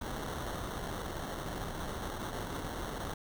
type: noise with sample-and-hold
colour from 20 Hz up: pink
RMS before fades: -39 dBFS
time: 0.01-3.14 s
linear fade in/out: 5 ms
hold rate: 2450 Hz
effects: none